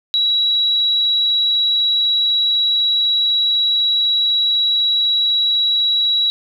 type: tone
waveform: sine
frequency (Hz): 3892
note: B7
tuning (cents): -26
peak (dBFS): -13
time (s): 0.14-6.3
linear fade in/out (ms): 0
effects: 8-bit